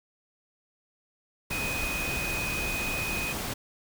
sine tone in noise, 2500 Hz, D#7, 8 cents sharp, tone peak -31 dBFS, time 1.51-3.33 s, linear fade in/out 10 ms, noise pink, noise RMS -33 dBFS, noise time 1.5-3.54 s, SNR -1 dB, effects none

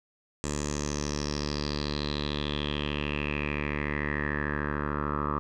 10% pulse tone with low-pass filter sweep, 73.5 Hz, D2, 2 cents sharp, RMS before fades -31 dBFS, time 0.44-5.39 s, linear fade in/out 0 ms, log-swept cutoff 7500 to 1200 Hz, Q 6.6, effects none

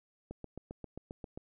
click train, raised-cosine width 2 ms, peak -29 dBFS, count 9, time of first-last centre 0.31-1.375 s, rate 7.51 Hz, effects none

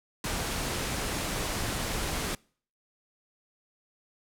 pink low-pass noise, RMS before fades -32 dBFS, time 0.24-2.35 s, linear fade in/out 2 ms, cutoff 12000 Hz, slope 24 dB/octave, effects noise-tail reverb RT60 0.5 s tail -26 dB re dry

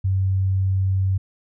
sine tone, 95.4 Hz, G2, 47 cents flat, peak -17 dBFS, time 0.04-1.18 s, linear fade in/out 10 ms, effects none

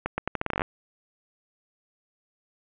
accelerating click train, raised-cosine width 0.5 ms, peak -11 dBFS, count 13, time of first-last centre 0.06-0.619 s, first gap 120 ms, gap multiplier 0.8, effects resampled to 8000 Hz + 7-bit

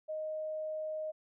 sine tone, 622.3 Hz, D#5, in tune, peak -35 dBFS, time 0.08-1.12 s, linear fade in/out 20 ms, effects none

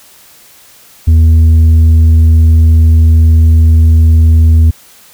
sine tone with tanh clipping, 80.6 Hz, E2, 38 cents flat, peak -3 dBFS, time 1.07-4.71 s, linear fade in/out 10 ms, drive 4 dB, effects white hiss -40 dBFS RMS until 5.13 s

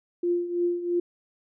sine tone with tremolo, 349.2 Hz, F4, in tune, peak -20 dBFS, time 0.23-1 s, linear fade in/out 5 ms, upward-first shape triangle, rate 3 Hz, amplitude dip 75%, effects none

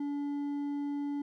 triangle tone with hard clipping, 286.7 Hz, D4, 42 cents flat, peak -33 dBFS, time 0-1.22 s, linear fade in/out 5 ms, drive 7 dB, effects none

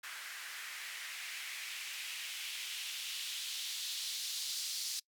blue noise with band-pass filter sweep, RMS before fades -42 dBFS, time 0.03-5 s, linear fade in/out 10 ms, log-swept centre 1600 to 4600 Hz, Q 2, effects noise-tail reverb RT60 0.1 s tail -24 dB re dry

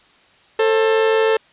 40% pulse tone pair together, 443.4 / 536 Hz, A4 / C5, +13 / +42 cents, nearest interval minor third, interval 329 cents, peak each -13 / -21 dBFS, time 0.59-1.37 s, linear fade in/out 5 ms, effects white hiss -52 dBFS RMS until 1.52 s + resampled to 8000 Hz

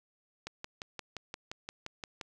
click train, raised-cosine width 0.2 ms, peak -22 dBFS, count 11, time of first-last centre 0.47-2.212 s, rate 5.74 Hz, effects none

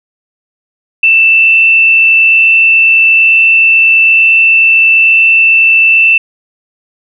sine tone with frequency modulation, 2666 Hz, E7, 19 cents sharp, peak -3 dBFS, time 1.03-6.18 s, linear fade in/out 5 ms, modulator 69.1 Hz, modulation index 0.51, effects none

